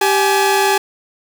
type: tone pair together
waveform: sawtooth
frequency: 392 / 845.1 Hz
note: G4 / G#5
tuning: 0 / +30 cents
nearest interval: octave + minor second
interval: 1330 cents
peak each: -11 dBFS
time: 0.01-0.78 s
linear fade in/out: 5 ms
effects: none